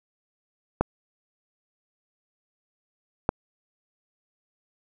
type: clicks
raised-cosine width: 1 ms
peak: -6 dBFS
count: 2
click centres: 0.81 / 3.291 s
effects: none